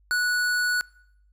sine tone with tanh clipping, 1472 Hz, F#6, 9 cents flat, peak -23 dBFS, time 0.11-0.81 s, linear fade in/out 0 ms, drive 17 dB, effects noise-tail reverb RT60 0.7 s tail -23 dB re dry + added 50 Hz sine -57 dBFS peak until 1.32 s

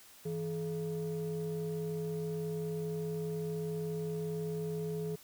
triangle ring-modulated tone, 130.81 Hz, C3, in tune, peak -29 dBFS, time 0.25-5.16 s, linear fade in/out 10 ms, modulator 294 Hz, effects white hiss -57 dBFS RMS until 5.23 s

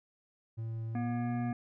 triangle tone with pitch glide, 113 to 121.81 Hz, A2 to B2, +47 to -23 cents, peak -33 dBFS, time 0.57-1.53 s, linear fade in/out 20 ms, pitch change +130 cents, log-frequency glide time 0.92-1.3 s
harmonic tone, 240 Hz, B3, 49 cents flat, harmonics 1 / 3 / 5 / 7 / 9 / 10, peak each -33 / -41 / -52 / -51 / -56 / -60 dBFS, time 0.95-1.53 s, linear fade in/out 2 ms
effects none

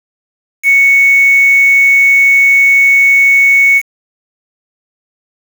sine tone with quantisation, 2217 Hz, C#7, in tune, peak -4 dBFS, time 0.63-3.82 s, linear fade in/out 50 ms, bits 4, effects none

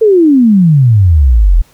sine exponential sweep, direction down, 458.4 to 38.61 Hz, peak -3 dBFS, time 0.01-1.62 s, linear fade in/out 10 ms, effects pink hiss -47 dBFS RMS until 1.73 s

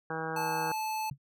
harmonic tone, 160.7 Hz, E3, 44 cents flat, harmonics 1 / 2 / 3 / 4 / 5 / 6 / 7 / 8 / 9 / 10, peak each -41 / -43 / -38 / -48 / -39 / -44 / -44 / -45 / -42 / -42 dBFS, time 0.1-0.72 s, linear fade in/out 2 ms
square tone, 870 Hz, A5, 20 cents flat, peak -32 dBFS, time 0.36-1.1 s, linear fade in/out 5 ms
sine tone with exponential decay, 138.59 Hz, C#3, in tune, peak -32 dBFS, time 1.11-1.18 s, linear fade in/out 5 ms, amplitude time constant 15 ms
effects none

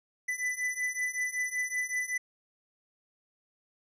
square beating tone pair, 1992 / 1997.3 Hz, B6 / B6, +14 / +19 cents, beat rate 5.3 Hz, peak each -35 / -33 dBFS, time 0.28-2.18 s, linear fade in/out 10 ms, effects low-pass 11000 Hz 12 dB/octave

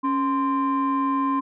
sine tone pair together, 276 / 1042 Hz, C#4 / C6, -7 / -7 cents, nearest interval octave + major seventh, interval 2300 cents, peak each -21 dBFS, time 0.03-1.41 s, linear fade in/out 20 ms, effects tanh soft clip ceiling -16 dBFS

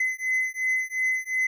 triangle beating tone pair, 2035 / 2037.8 Hz, C7 / C7, -49 / -46 cents, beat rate 2.8 Hz, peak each -25 / -25 dBFS, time 0-1.47 s, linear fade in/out 5 ms, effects none

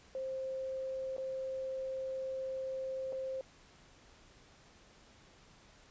sine tone with dropouts, 527 Hz, C5, 12 cents sharp, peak -36 dBFS, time 0.15-3.41 s, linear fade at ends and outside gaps 1 ms, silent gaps 1.166-1.181 / 3.124-3.129 s, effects pink hiss -61 dBFS RMS until 5.9 s + resampled to 16000 Hz

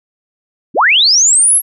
sine linear sweep, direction up, 146.5 to 11540 Hz, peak -6 dBFS, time 0.74-1.62 s, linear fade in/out 50 ms, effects none

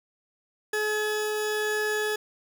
40% pulse tone pair together, 425.5 / 1701 Hz, G#4 / G#6, +42 / +41 cents, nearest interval 2 octaves, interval 2399 cents, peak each -26 / -30 dBFS, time 0.73-2.16 s, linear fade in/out 5 ms, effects none

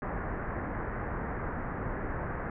pink low-pass noise, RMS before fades -35 dBFS, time 0.02-2.5 s, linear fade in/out 2 ms, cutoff 1900 Hz, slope 48 dB/octave, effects none

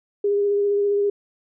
sine tone with vibrato, 406 Hz, G#4, 39 cents flat, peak -17 dBFS, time 0.24-1.1 s, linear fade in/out 5 ms, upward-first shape sine, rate 15 Hz, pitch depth 15 cents each way, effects none

